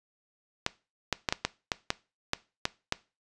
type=clicks; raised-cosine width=0.2 ms; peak=-8 dBFS; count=10; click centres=0.664 / 1.127 / 1.288 / 1.325 / 1.45 / 1.718 / 1.904 / 2.334 / 2.654 / 2.924 s; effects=noise-tail reverb RT60 0.3 s tail -20 dB re dry + resampled to 22050 Hz